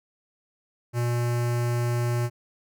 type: tone with notch filter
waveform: square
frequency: 120 Hz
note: B2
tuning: 49 cents flat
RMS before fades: -25 dBFS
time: 0.93-2.3 s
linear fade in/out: 50 ms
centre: 3500 Hz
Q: 1.8
effects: none